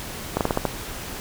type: slowing click train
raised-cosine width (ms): 1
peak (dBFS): -6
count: 6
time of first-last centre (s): 0.37-0.653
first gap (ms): 38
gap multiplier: 1.2
effects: pink hiss -34 dBFS RMS until 1.2 s